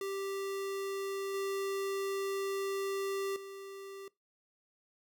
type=tone with level steps; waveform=square; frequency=392 Hz; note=G4; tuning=in tune; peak=-36 / -34 / -45 dBFS; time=0.01-4.08 s; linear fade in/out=2 ms; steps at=1.34 / 3.36 s; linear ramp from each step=2 ms; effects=noise-tail reverb RT60 0.2 s tail -21 dB re dry